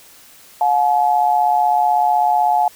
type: tone pair together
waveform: sine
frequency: 719 / 855 Hz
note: F#5 / A5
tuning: -50 / -50 cents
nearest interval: minor third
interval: 300 cents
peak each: -15 dBFS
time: 0.61-2.68 s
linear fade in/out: 2 ms
effects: white hiss -45 dBFS RMS until 2.75 s